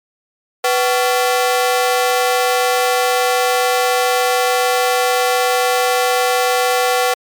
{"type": "ring-modulated tone", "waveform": "sawtooth", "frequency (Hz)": 627, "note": "D#5", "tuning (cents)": 13, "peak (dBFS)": -6, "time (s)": [0.64, 7.14], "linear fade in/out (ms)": 5, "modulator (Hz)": 132, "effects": ["MP3 96 kbps"]}